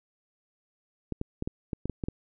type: clicks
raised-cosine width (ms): 3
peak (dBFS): -18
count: 9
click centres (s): 1.123 / 1.214 / 1.424 / 1.475 / 1.732 / 1.856 / 1.897 / 2.038 / 2.085
effects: none